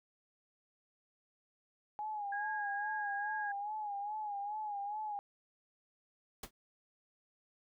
sine tone with vibrato, 830.6 Hz, G#5, in tune, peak -37 dBFS, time 1.99-5.19 s, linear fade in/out 0 ms, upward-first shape sine, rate 2.4 Hz, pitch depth 68 cents each way
sine tone, 1639 Hz, G#6, 23 cents flat, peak -38 dBFS, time 2.32-3.52 s, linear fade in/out 5 ms
pink noise with exponential decay, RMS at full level -38 dBFS, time 6.43-6.51 s, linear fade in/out 5 ms, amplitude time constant 17 ms
effects none

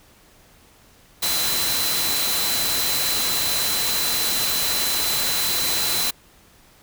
sine tone in noise, 4035 Hz, B7, 36 cents sharp, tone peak -25 dBFS, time 1.22-6.11 s, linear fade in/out 10 ms, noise white, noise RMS -23 dBFS, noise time 1.22-6.11 s, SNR -5 dB, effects pink hiss -53 dBFS RMS until 6.82 s

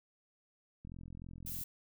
click train, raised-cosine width 5 ms, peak -37 dBFS, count 34, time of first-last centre 0.85-1.612 s, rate 43.3 Hz
violet noise, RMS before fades -42 dBFS, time 1.46-1.64 s, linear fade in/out 5 ms
effects none

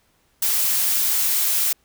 blue noise, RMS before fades -20 dBFS, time 0.42-1.73 s, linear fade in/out 5 ms, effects pink hiss -63 dBFS RMS until 1.84 s

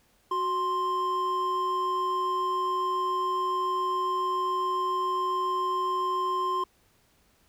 triangle tone pair together, 370 / 1048.8 Hz, F#4 / C6, 0 / +4 cents, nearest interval octave + tritone, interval 1804 cents, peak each -31 / -24 dBFS, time 0.31-6.64 s, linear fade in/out 5 ms, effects pink hiss -65 dBFS RMS until 7.48 s

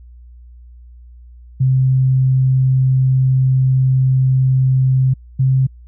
sine tone pair in turn, 130.81 / 131.87 Hz, C3 / C3, 0 / +14 cents, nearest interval unison, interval 14 cents, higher second, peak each -10 dBFS, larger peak neither, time 1.6-5.14 / 5.39-5.67 s, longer first, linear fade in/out 10 ms, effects added 60 Hz sine -37 dBFS peak until 5.87 s

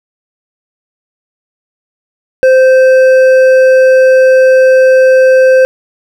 sine tone with hard clipping, 520 Hz, C5, 11 cents flat, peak -4 dBFS, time 2.43-5.65 s, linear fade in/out 0 ms, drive 7 dB, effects none

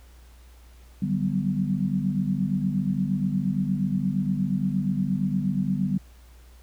sine chord, G major seventh, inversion second, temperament equal with one note detuned, 146.83 / 185 / 193.52 / 246.9 Hz, D3 / F#3 / G3 / B3, 0 / 0 / -22 / 0 cents, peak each -29 / -29 / -25 / -31 dBFS, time 1.02-5.98 s, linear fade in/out 5 ms, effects added 60 Hz sine -47 dBFS peak until 6.62 s + pink hiss -58 dBFS RMS until 6.62 s

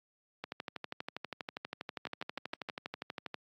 two click trains, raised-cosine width 0.3 ms, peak -22 / -23 dBFS, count 37 / 5, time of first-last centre 0.44-3.343 / 2.07-2.688 s, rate 12.4 / 6.47 Hz, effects high-pass 150 Hz 12 dB/octave + AAC 48 kbps

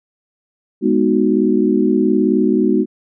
sine chord, G# minor seventh, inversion none, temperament equal, 207.7 / 246.9 / 311.1 / 370 Hz, G#3 / B3 / D#4 / F#4, 0 / 0 / 0 / 0 cents, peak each -17 dBFS, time 0.81-2.86 s, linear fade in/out 50 ms, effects none

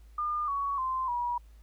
sine tone with pitch steps, 1208 / 1120.6 / 1039.5 / 964.3 Hz, D6 / C#6 / C6 / B5, +48 / +18 / -12 / -42 cents, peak -28 dBFS, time 0.18-1.38 s, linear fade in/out 5 ms, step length 300 ms, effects added 54 Hz sine -50 dBFS peak until 1.62 s + pink hiss -68 dBFS RMS until 1.62 s

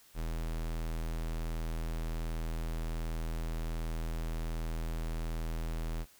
square tone, 40.66 Hz, E1, 23 cents flat, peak -34 dBFS, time 0.14-6.06 s, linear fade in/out 50 ms, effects white hiss -61 dBFS RMS until 6.19 s

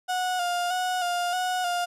35% pulse tone with vibrato, 719 Hz, F#5, 50 cents flat, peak -23 dBFS, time 0.08-1.86 s, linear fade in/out 20 ms, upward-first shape square, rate 1.6 Hz, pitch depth 34 cents each way, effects low-pass 12000 Hz 12 dB/octave

